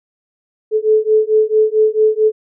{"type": "beating tone pair", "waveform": "sine", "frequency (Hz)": [430.8, 435.3], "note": ["A4", "A4"], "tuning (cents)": [-37, -19], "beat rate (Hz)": 4.5, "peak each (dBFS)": -13, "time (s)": [0.71, 2.32], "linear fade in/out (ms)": 50, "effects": []}